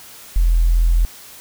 sine tone, 41.97 Hz, E1, 32 cents sharp, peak -10 dBFS, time 0.36-1.05 s, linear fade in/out 0 ms, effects tanh soft clip ceiling -6 dBFS + white hiss -40 dBFS RMS until 1.4 s

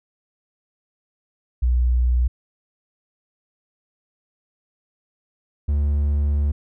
sine / triangle tone pair in turn, 61.2 / 72.53 Hz, B1 / D2, -15 / -21 cents, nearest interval minor third, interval 294 cents, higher second, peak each -15 dBFS, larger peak neither, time 1.62-2.28 / 5.68-6.52 s, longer second, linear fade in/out 10 ms, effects none

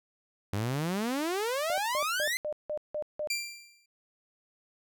sawtooth exponential sweep, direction up, 96 to 2093 Hz, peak -25 dBFS, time 0.53-2.37 s, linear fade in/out 0 ms
sine tone bursts, 602 Hz, D5, 43 cents sharp, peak -30 dBFS, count 7, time 1.7-3.273 s, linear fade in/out 0 ms, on 79 ms, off 170 ms
20% pulse tone with exponential decay, 2368 Hz, D7, 14 cents sharp, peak -22 dBFS, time 3.3-3.86 s, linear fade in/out 5 ms, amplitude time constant 120 ms
effects none

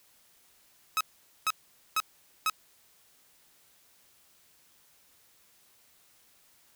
sawtooth tone bursts, 1280 Hz, D#6, 49 cents sharp, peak -21 dBFS, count 4, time 0.97-2.498 s, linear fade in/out 0 ms, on 37 ms, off 460 ms, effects white hiss -63 dBFS RMS until 6.75 s

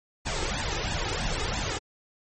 pink noise with flanger, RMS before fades -29 dBFS, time 0.25-1.79 s, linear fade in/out 20 ms, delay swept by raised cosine 1.1 to 2.4 ms, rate 3 Hz, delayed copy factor +0.7, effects MP3 32 kbps

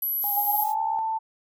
sine tone, 11770 Hz, F#9, 10 cents flat, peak -24 dBFS, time 0.02-0.64 s, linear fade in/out 5 ms
violet noise, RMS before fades -38 dBFS, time 0.19-0.75 s, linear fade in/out 50 ms
sine tone with vibrato, 818 Hz, G#5, 26 cents flat, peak -29 dBFS, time 0.24-0.99 s, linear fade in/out 0 ms, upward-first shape triangle, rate 6.5 Hz, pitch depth 17 cents each way
sine tone with pitch glide, 828 to 887.4 Hz, G#5 to A5, -5 to +14 cents, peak -24 dBFS, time 0.36-1.19 s, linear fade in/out 20 ms, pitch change +119 cents, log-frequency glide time 0.49-0.81 s
effects none

